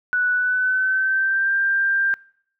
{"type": "tone with pitch glide", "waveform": "sine", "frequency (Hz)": [1480, 1586.2], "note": ["F#6", "G6"], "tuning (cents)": [0, 20], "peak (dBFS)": -17, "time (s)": [0.13, 2.14], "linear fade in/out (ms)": 0, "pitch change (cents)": 120, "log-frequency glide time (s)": [0.33, 1.53], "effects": ["noise-tail reverb RT60 0.6 s tail -24 dB re dry"]}